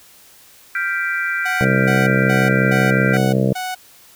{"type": "chord", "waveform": "sine", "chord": "G dominant seventh", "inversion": "third", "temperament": "equal", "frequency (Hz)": [1396.9, 1568, 1975.5, 2349], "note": ["F6", "G6", "B6", "D7"], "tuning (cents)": [0, 0, 0, 0], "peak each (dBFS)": [-24, -21, -26, -27], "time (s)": [0.75, 3.17], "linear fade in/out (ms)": 2}
{"type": "tone bursts", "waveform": "sawtooth", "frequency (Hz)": 740, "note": "F#5", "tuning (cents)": 0, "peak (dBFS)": -19, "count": 6, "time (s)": [1.45, 3.75], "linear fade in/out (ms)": 10, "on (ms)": 200, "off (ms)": 220}
{"type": "harmonic tone", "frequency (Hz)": 65.41, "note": "C2", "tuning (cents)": 0, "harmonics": [2, 3, 4, 5, 6, 7, 8, 9, 10], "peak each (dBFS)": [-18, -18, -27, -26, -30, -23, -25, -26, -32], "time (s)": [1.61, 3.53], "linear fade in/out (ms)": 0}
{"effects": ["white hiss -47 dBFS RMS until 4.15 s"]}